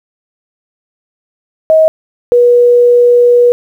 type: tone pair in turn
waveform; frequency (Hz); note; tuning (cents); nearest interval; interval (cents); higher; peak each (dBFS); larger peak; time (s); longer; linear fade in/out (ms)
sine; 634 / 484.3; D#5 / B4; +32 / -34; perfect fourth; 466; first; -3; neither; 1.7-1.88 / 2.32-3.52; second; 0
effects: 7-bit